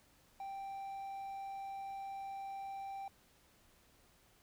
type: tone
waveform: triangle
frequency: 784 Hz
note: G5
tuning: in tune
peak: -40 dBFS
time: 0.4-3.08 s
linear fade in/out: 2 ms
effects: pink hiss -68 dBFS RMS until 4.42 s